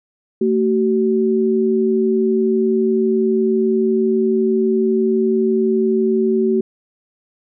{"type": "tone pair together", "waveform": "sine", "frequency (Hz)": [225.1, 379], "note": ["A3", "F#4"], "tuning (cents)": [40, 42], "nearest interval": "major sixth", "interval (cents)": 902, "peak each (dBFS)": [-17, -15], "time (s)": [0.41, 6.61], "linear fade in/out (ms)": 5, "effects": []}